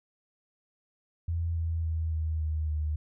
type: tone with pitch steps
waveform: sine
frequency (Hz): 83.9 / 82.32 / 80.76 / 79.24 / 77.74 / 76.27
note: E2 / E2 / E2 / D#2 / D#2 / D#2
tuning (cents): +31 / -2 / -35 / +32 / -1 / -34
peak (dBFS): -27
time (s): 1.28-2.96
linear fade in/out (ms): 5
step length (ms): 280
effects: none